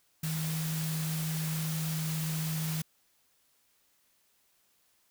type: tone in noise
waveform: sine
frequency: 158.6 Hz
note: D#3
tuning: 33 cents sharp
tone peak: -31 dBFS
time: 0.23-2.82 s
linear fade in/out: 5 ms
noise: white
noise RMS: -39 dBFS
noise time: 0.23-2.82 s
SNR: +5 dB
effects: white hiss -70 dBFS RMS until 5.1 s